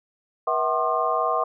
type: tone cluster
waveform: sine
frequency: 480.8 / 648 / 752 / 1063 / 1207 Hz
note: B4 / E5 / F#5 / C6 / D6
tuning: -46 / -30 / +28 / +27 / +47 cents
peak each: -29 / -26 / -27 / -25 / -27 dBFS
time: 0.47-1.44 s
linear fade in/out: 5 ms
effects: none

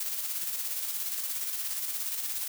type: noise with tremolo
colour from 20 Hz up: blue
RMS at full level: -32 dBFS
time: 0-2.48 s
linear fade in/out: 5 ms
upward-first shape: square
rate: 17 Hz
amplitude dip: 35%
effects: none

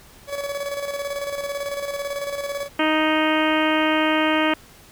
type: tone with tremolo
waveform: 40% pulse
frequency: 566 Hz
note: C#5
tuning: 36 cents sharp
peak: -23 dBFS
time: 0.27-2.69 s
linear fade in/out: 50 ms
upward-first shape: square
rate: 18 Hz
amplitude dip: 50%
type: harmonic tone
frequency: 311.4 Hz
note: D#4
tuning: 2 cents sharp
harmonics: 1 / 2 / 3 / 4 / 5 / 6 / 7 / 8 / 9 / 10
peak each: -21 / -24 / -26 / -27 / -28 / -29 / -29 / -30 / -31 / -31 dBFS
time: 2.79-4.54 s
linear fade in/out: 5 ms
effects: pink hiss -48 dBFS RMS until 4.91 s

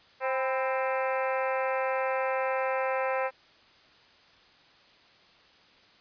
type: harmonic tone with a mistuned harmonic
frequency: 263.4 Hz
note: C4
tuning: 12 cents sharp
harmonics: 2 / 3 / 4 / 5 / 6 / 7 / 8 / 9 / 10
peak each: -29 / -33 / -35 / -37 / -39 / -40 / -41 / -42 / -43 dBFS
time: 0.2-3.31 s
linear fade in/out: 50 ms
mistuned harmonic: 4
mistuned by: -67 cents
effects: white hiss -58 dBFS RMS until 6 s + resampled to 11025 Hz

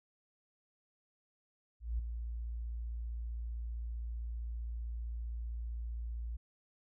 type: tone with ADSR envelope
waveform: sine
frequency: 57.7 Hz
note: A#1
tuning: 17 cents flat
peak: -30 dBFS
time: 1.8-6.37 s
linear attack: 190 ms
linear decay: 5 ms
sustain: -7 dB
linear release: 12 ms
effects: none

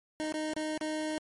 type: tone with dropouts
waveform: 25% pulse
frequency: 309.6 Hz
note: D#4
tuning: 9 cents flat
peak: -28 dBFS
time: 0.2-1.18 s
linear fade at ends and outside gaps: 0 ms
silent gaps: 0.323-0.341 / 0.534-0.565 / 0.776-0.811 s
effects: MP3 48 kbps

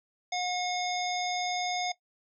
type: harmonic tone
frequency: 722 Hz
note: F#5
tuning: 43 cents flat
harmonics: 1 / 3 / 5 / 7 / 9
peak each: -31 / -36 / -38 / -39 / -41 dBFS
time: 0.32-1.92 s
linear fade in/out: 5 ms
effects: noise-tail reverb RT60 0.1 s tail -17 dB re dry

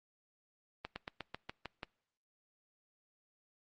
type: slowing click train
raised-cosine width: 0.3 ms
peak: -24 dBFS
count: 8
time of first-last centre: 0.85-1.832 s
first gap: 110 ms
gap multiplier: 1.08
effects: noise-tail reverb RT60 0.8 s tail -26 dB re dry + Opus 32 kbps

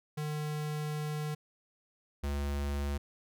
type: tone pair in turn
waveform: square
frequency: 151.1 / 71.15 Hz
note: D3 / C#2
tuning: +50 / +46 cents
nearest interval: octave + minor second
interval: 1304 cents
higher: first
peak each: -34 / -32 dBFS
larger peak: second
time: 0.17-1.35 / 2.23-2.98 s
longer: first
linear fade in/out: 10 ms
effects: none

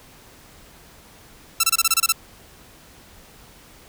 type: tone bursts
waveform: 5% pulse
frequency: 1336 Hz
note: E6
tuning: 23 cents sharp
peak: -3 dBFS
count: 9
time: 1.6-2.123 s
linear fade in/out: 5 ms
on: 35 ms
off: 26 ms
effects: pink hiss -48 dBFS RMS until 3.88 s

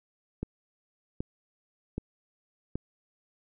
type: click train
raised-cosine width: 3 ms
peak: -19 dBFS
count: 4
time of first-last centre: 0.43-2.756 s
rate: 1.29 Hz
effects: none

